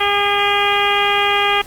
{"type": "harmonic tone", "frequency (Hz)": 405.9, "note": "G#4", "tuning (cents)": -40, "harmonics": [1, 2, 3, 4, 5, 6, 7, 8], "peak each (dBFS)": [-22, -19, -20, -24, -22, -21, -24, -22], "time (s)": [0, 1.62], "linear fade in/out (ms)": 10, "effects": ["pink hiss -39 dBFS RMS until 1.66 s", "Opus 32 kbps"]}